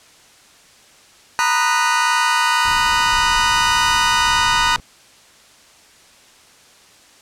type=chord; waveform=sawtooth; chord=B major seventh; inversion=third; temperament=just; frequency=926 / 987.8 / 1234.7 / 1481.6 Hz; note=A#5 / B5 / D#6 / F#6; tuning=-12 / 0 / -14 / +2 cents; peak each=-16 dBFS; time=1.39-4.76 s; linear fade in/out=0 ms
type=noise; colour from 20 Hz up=brown; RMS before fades=-32 dBFS; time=2.65-4.8 s; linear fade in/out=2 ms
effects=white hiss -48 dBFS RMS until 7.21 s + low-pass 8000 Hz 12 dB/octave